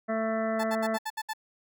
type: harmonic tone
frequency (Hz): 221.9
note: A3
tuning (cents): +15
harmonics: 1 / 2 / 3 / 5 / 6 / 7 / 8 / 9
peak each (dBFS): -31 / -37 / -29 / -41 / -38 / -48 / -41 / -43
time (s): 0.08-0.98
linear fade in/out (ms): 20
type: tone bursts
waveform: 30% pulse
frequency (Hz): 875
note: A5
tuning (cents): -10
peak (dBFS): -28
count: 7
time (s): 0.59-1.335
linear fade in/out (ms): 10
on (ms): 49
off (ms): 67
effects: none